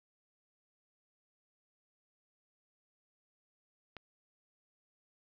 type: click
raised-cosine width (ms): 0.3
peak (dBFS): -29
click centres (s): 3.967
effects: low-pass 5000 Hz 12 dB/octave + 11-bit